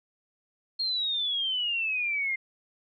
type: exponential sweep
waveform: sine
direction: down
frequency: 4272 to 2094 Hz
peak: -26 dBFS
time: 0.79-2.36 s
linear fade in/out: 10 ms
effects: none